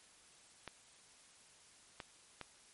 clicks, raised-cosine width 0.3 ms, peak -28 dBFS, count 3, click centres 0.677 / 2.002 / 2.413 s, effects white hiss -63 dBFS RMS until 2.73 s + MP3 48 kbps

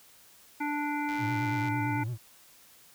harmonic tone, 293.7 Hz, D4, in tune, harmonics 1 / 3 / 5 / 7 / 8, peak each -32 / -33 / -39 / -39 / -42 dBFS, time 0.6-2.04 s, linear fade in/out 10 ms
click train, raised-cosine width 0.2 ms, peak -27 dBFS, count 64, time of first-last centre 1.09-1.684 s, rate 106 Hz
triangle tone with vibrato, 116.54 Hz, A#2, in tune, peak -29 dBFS, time 1.18-2.18 s, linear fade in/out 50 ms, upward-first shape sine, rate 8.9 Hz, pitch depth 120 cents each way
effects white hiss -57 dBFS RMS until 2.94 s

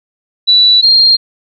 sine tone pair in turn, 3951 / 4209 Hz, B7 / C8, 0 / +9 cents, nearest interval minor second, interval 109 cents, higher second, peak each -4 dBFS, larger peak neither, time 0.47-0.82 / 0.82-1.17 s, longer neither, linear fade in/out 20 ms, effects none

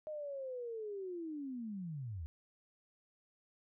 sine linear sweep, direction down, 622.3 to 71.6 Hz, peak -40 dBFS, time 0.07-2.26 s, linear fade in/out 0 ms, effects none

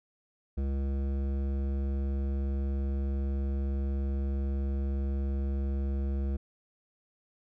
triangle tone with hard clipping, 68.4 Hz, C#2, 23 cents flat, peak -30 dBFS, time 0.57-6.37 s, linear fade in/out 10 ms, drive 17 dB, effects none

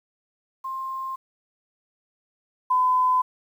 sine tone pair in turn, 1057 / 1012.4 Hz, C6 / B5, +17 / +43 cents, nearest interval minor second, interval 74 cents, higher first, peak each -28 / -17 dBFS, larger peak second, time 0.64-1.16 / 2.7-3.22 s, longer neither, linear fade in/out 10 ms, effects 9-bit

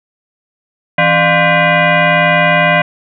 sine tone with frequency modulation, 702 Hz, F5, 9 cents sharp, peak -7 dBFS, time 0.98-2.82 s, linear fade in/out 5 ms, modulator 434 Hz, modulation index 4.1, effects none

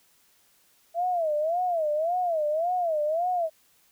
sine tone with vibrato, 659.3 Hz, E5, in tune, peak -23 dBFS, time 0.94-3.5 s, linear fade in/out 50 ms, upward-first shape sine, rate 1.8 Hz, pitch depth 180 cents each way, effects white hiss -63 dBFS RMS until 3.91 s

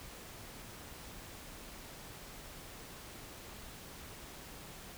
silence, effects pink hiss -50 dBFS RMS until 4.97 s

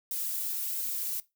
violet noise with flanger, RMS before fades -33 dBFS, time 0.11-1.2 s, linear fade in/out 2 ms, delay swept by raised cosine 1.9 to 3.5 ms, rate 1.5 Hz, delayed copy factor +0.95, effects noise-tail reverb RT60 0.2 s tail -18 dB re dry

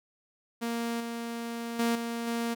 sawtooth tone with level steps, 233.1 Hz, A#3, in tune, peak -26 / -30 / -21 / -28 / -25 dBFS, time 0.61-2.55 s, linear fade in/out 20 ms, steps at 1 / 1.79 / 1.95 / 2.27 s, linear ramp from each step 5 ms, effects none

